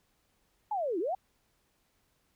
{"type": "linear two-way sweep", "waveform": "sine", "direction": "down then up", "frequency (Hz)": [877, 311.1, 798], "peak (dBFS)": -29, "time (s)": [0.71, 1.15], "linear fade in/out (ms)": 5, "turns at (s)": 0.99, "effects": ["pink hiss -73 dBFS RMS until 2.35 s"]}